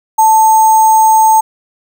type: tone with sample-and-hold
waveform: sine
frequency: 880 Hz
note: A5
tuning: in tune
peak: -4 dBFS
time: 0.18-1.41 s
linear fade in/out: 10 ms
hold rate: 7350 Hz
effects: none